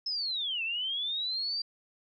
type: linear two-way sweep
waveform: sine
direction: down then up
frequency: 5250 to 2600 to 4735 Hz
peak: -30 dBFS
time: 0.06-1.62 s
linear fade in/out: 5 ms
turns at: 0.63 s
effects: none